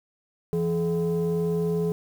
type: tone pair together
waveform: sine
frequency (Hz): 168.78 / 425.3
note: E3 / G#4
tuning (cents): +41 / +41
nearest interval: octave + major third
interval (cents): 1600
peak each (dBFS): -23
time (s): 0.53-1.92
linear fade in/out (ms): 0
effects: tanh soft clip ceiling -19 dBFS + 8-bit